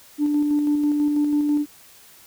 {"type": "tone with tremolo", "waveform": "sine", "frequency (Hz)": 294.5, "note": "D4", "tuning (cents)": 5, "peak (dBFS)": -15, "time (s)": [0.18, 1.66], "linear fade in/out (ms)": 50, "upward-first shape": "square", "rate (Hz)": 6.1, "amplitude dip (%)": 30, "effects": ["tanh soft clip ceiling -13 dBFS", "white hiss -49 dBFS RMS until 2.26 s"]}